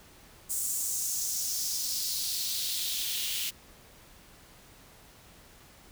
white noise with high-pass filter sweep, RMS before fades -32 dBFS, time 0.49-3.51 s, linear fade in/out 20 ms, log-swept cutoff 8000 to 2900 Hz, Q 2.8, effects pink hiss -55 dBFS RMS until 5.91 s

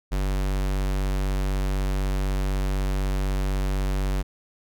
square tone, 48 Hz, G1, 36 cents flat, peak -23 dBFS, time 0.11-4.23 s, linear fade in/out 20 ms, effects none

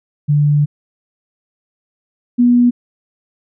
sine tone pair in turn, 146.9 / 242.9 Hz, D3 / B3, +1 / -29 cents, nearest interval major sixth, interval 870 cents, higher second, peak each -9 / -7 dBFS, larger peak second, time 0.28-0.66 / 2.38-2.71 s, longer first, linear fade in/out 20 ms, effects none

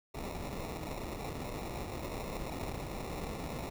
pink noise with sample-and-hold, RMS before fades -40 dBFS, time 0.14-3.7 s, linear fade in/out 10 ms, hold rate 1575 Hz, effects none

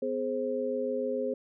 sine tone cluster, 252.1 / 420.1 / 527 Hz, B3 / G#4 / C5, +36 / +20 / +12 cents, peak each -35 / -33 / -31 dBFS, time 0.02-1.34 s, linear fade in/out 5 ms, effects none

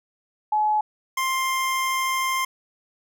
sine / 25% pulse tone pair in turn, 851 / 1052.2 Hz, G#5 / C6, +42 / +9 cents, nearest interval major third, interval 367 cents, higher second, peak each -18 dBFS, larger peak neither, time 0.52-0.81 / 1.17-2.45 s, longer second, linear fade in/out 5 ms, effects none

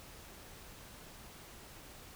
silence, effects pink hiss -53 dBFS RMS until 2.15 s

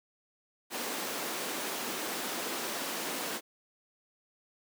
pink high-pass noise, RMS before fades -36 dBFS, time 0.7-3.41 s, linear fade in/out 50 ms, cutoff 240 Hz, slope 24 dB/octave, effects none

